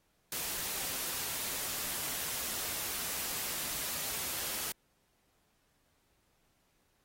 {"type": "noise", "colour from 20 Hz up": "white", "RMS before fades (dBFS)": -37, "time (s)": [0.32, 4.72], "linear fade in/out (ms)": 2, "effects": ["pink hiss -74 dBFS RMS until 7.04 s", "AAC 48 kbps"]}